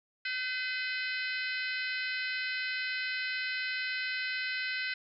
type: harmonic tone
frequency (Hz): 509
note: C5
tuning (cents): -48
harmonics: 3 / 4 / 5 / 6 / 7 / 8 / 9 / 10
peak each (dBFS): -36 / -37 / -39 / -44 / -52 / -42 / -49 / -46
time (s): 0.25-4.94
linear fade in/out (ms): 5
effects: none